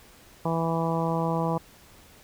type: harmonic tone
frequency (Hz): 164.81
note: E3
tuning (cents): 0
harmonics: 1 / 2 / 3 / 4 / 5 / 6 / 7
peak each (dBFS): -27 / -33 / -31 / -33 / -33 / -32 / -38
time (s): 0.45-1.58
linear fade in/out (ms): 5
effects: pink hiss -53 dBFS RMS until 2.23 s